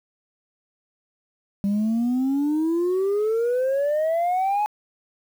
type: exponential sweep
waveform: sine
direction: up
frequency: 196.6 to 852 Hz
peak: -17 dBFS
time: 1.64-4.66 s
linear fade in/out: 0 ms
effects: tanh soft clip ceiling -18 dBFS + 8-bit